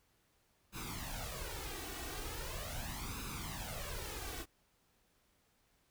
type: noise with flanger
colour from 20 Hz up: pink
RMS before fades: -43 dBFS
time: 0.72-4.46 s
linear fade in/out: 50 ms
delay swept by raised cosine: 0.78 to 2.68 ms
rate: 0.4 Hz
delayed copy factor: +0.75
effects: pink hiss -74 dBFS RMS until 5.9 s

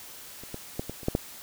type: clicks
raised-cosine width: 2 ms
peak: -30 / -22 / -16 / -21 / -29 / -11 / -10 dBFS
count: 7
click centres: 0.436 / 0.544 / 0.795 / 0.896 / 1.032 / 1.084 / 1.151 s
effects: white hiss -45 dBFS RMS until 1.42 s

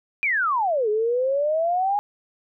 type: exponential two-way sweep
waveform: sine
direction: down then up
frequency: 2451 to 415.3 to 834 Hz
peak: -19 dBFS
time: 0.23-1.99 s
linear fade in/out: 0 ms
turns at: 0.89 s
effects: none

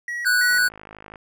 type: tone with vibrato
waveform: triangle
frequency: 1748 Hz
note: A6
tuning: 12 cents flat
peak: -24 dBFS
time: 0.08-0.68 s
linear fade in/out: 2 ms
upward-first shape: square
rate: 3 Hz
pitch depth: 160 cents each way
type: tone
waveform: square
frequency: 1480 Hz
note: F#6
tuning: in tune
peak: -17 dBFS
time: 0.25-0.69 s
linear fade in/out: 20 ms
type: click train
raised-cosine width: 0.5 ms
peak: -25 dBFS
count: 35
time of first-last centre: 0.51-1.158 s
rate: 52.5 Hz
effects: none

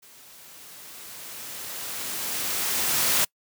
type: noise with level ramp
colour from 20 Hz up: white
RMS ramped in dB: -51 to -21 dBFS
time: 0.02-3.25 s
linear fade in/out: 10 ms
effects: noise-tail reverb RT60 0.1 s tail -26 dB re dry + high-pass 100 Hz 12 dB/octave

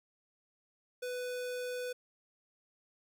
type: tone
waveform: square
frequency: 497 Hz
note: B4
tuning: 11 cents sharp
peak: -37 dBFS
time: 1.02-1.93 s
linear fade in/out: 10 ms
effects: none

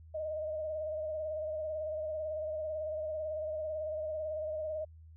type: tone with vibrato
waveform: sine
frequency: 620 Hz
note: D#5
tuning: 6 cents flat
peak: -34 dBFS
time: 0.14-4.85 s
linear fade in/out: 10 ms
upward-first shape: sine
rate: 18 Hz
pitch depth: 39 cents each way
effects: added 80 Hz sine -51 dBFS peak until 5.16 s

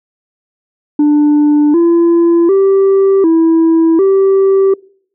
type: tone with pitch steps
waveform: sine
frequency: 295.9 / 339 / 389.6 / 327.4 / 388.1 Hz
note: D4 / E4 / G4 / E4 / G4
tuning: +13 / +49 / -11 / -12 / -17 cents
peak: -3 dBFS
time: 0.99-4.74 s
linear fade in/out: 5 ms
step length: 750 ms
effects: noise-tail reverb RT60 0.6 s tail -25 dB re dry + tanh soft clip ceiling -5 dBFS

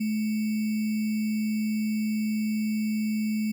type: tone with sample-and-hold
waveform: sine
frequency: 215.3 Hz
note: A3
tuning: 37 cents flat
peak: -24 dBFS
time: 0-3.52 s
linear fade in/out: 10 ms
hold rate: 2450 Hz
effects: none

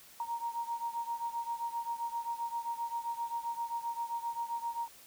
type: beating tone pair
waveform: sine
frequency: 932 / 939.6 Hz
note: A#5 / A#5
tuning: -1 / +13 cents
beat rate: 7.6 Hz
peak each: -36 / -39 dBFS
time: 0.2-4.88 s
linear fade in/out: 2 ms
effects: white hiss -56 dBFS RMS until 5.06 s

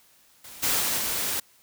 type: noise with level steps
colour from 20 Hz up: white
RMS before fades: -44 / -24 / -26 / -28 dBFS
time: 0.44-1.4 s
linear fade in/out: 5 ms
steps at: 0.62 / 0.79 / 0.97 s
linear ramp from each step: 20 ms
effects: white hiss -59 dBFS RMS until 1.62 s

